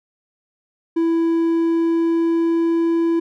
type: tone with pitch glide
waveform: triangle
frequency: 331.1 to 333.6 Hz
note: E4 to E4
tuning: +8 to +21 cents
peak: -13 dBFS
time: 0.96-3.2 s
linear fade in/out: 10 ms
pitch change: +13 cents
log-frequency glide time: 1.13-2.96 s
effects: none